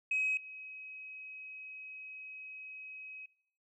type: tone with level steps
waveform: sine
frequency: 2542 Hz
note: D#7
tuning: 36 cents sharp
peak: -28 / -44 dBFS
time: 0.11-3.26 s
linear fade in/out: 5 ms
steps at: 0.37 s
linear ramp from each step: 2 ms
effects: noise-tail reverb RT60 0.7 s tail -22 dB re dry + tanh soft clip ceiling -25 dBFS